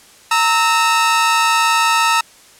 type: tone pair together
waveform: sawtooth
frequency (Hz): 920 / 1301.1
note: A#5 / E6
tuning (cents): -23 / -23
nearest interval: tritone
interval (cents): 600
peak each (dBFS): -11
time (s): 0.31-2.21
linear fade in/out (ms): 5
effects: white hiss -45 dBFS RMS until 2.59 s + low-pass 10000 Hz 12 dB/octave